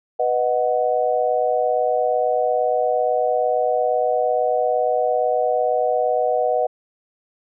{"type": "chord", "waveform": "sine", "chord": "B major", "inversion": "none", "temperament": "equal", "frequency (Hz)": [493.9, 622.3, 740], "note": ["B4", "D#5", "F#5"], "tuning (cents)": [0, 0, 0], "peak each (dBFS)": -21, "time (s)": [0.19, 6.67], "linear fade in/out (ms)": 10, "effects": []}